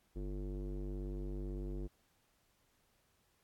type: tone with low-pass filter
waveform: square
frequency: 49 Hz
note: G1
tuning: in tune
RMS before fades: -41 dBFS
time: 0.15-1.88 s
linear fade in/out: 20 ms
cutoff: 370 Hz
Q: 3
effects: pink hiss -75 dBFS RMS until 3.43 s + AAC 64 kbps